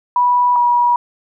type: tone pair in turn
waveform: sine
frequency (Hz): 980 / 965.4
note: B5 / B5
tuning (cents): -14 / -40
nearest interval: unison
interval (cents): 26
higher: first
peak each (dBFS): -10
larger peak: neither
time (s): 0.16-0.56 / 0.56-0.96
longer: neither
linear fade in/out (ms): 2
effects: none